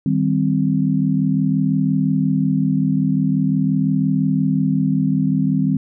sine chord, C minor, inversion first, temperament equal, 155.56 / 196 / 261.6 Hz, Eb3 / G3 / C4, 0 / 0 / 0 cents, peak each -19 dBFS, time 0.06-5.77 s, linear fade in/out 2 ms, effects none

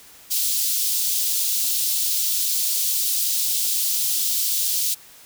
white high-pass noise, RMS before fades -22 dBFS, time 0.3-4.95 s, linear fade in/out 20 ms, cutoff 3500 Hz, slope 24 dB/octave, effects white hiss -47 dBFS RMS until 5.25 s

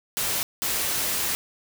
white noise bursts at uneven times, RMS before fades -26 dBFS, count 2, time 0.17-0.43 / 0.62-1.35 s, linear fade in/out 0 ms, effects none

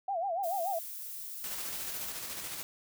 sine tone with vibrato, 727 Hz, F#5, 31 cents flat, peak -30 dBFS, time 0.08-0.79 s, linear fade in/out 5 ms, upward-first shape sine, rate 6.9 Hz, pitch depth 180 cents each way
violet noise, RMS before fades -42 dBFS, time 0.43-2.11 s, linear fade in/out 10 ms
white noise with tremolo, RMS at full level -39 dBFS, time 1.44-2.63 s, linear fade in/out 0 ms, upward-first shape square, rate 14 Hz, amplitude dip 30%
effects none

